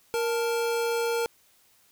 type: tone pair together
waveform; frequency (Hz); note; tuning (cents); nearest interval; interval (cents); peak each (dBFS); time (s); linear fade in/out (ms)
square; 466.9 / 881.4; A#4 / A5; +3 / +3; major seventh; 1100; -26 / -34; 0.14-1.26; 0
effects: white hiss -62 dBFS RMS until 1.91 s